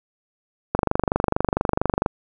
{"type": "click train", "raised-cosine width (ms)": 1, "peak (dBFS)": -4, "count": 33, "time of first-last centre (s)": [0.75, 2.061], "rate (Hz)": 24.4, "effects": []}